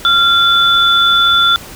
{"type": "tone pair together", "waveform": "sine", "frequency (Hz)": [1382, 3482], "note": ["F6", "A7"], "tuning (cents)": [-19, -19], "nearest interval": "octave + major third", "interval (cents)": 1600, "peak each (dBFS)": -10, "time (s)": [0.05, 1.56], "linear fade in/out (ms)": 0, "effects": ["pink hiss -32 dBFS RMS until 1.75 s"]}